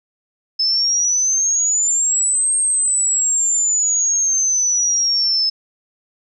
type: exponential two-way sweep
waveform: sine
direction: up then down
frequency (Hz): 5200 to 8510 to 5200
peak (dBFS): -14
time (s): 0.59-5.5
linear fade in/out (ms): 10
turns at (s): 2.56
effects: none